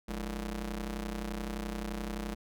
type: ring-modulated tone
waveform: sawtooth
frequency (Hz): 130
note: C3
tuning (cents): -11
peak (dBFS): -28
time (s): 0.08-2.35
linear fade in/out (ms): 10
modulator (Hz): 80.8
effects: none